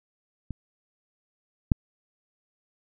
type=clicks; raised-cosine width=5 ms; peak=-21 / -6 dBFS; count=2; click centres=0.507 / 1.718 s; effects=none